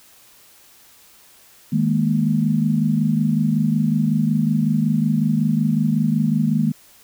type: chord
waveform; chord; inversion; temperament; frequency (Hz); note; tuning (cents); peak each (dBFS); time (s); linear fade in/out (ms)
sine; D# suspended fourth; none; equal with one note detuned; 156.83 / 207.7 / 233.1; D#3 / G#3 / A#3; +14 / 0 / 0; -20; 1.72-6.72; 10
effects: white hiss -50 dBFS RMS until 7.03 s